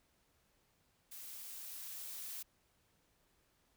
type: noise with level ramp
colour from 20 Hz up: blue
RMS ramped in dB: -50 to -45 dBFS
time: 1.11-2.43 s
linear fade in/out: 10 ms
effects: pink hiss -75 dBFS RMS until 3.76 s